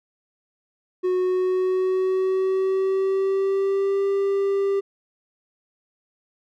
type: tone with pitch glide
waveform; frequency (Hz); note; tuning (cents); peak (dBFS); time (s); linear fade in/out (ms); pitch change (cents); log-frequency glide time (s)
triangle; 366.5 to 395.1; F#4 to G4; -16 to +14; -17; 1.03-4.81; 20; +130; 1.16-4.05
effects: none